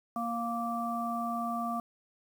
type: harmonic tone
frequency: 233.6 Hz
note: A#3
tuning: 4 cents sharp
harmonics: 1 / 3 / 5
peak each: -35 / -35 / -35 dBFS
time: 0.16-1.8 s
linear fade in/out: 2 ms
effects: 9-bit